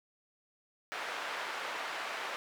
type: band-pass noise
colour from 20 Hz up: white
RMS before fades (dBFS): -39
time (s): 0.92-2.36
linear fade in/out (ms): 0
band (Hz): 590 to 1900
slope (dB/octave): 12
effects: none